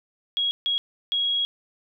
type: tone bursts at uneven times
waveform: sine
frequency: 3309 Hz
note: G#7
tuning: 7 cents flat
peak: -21 dBFS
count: 3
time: 0.37-0.51 / 0.66-0.78 / 1.12-1.45 s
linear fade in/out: 0 ms
effects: none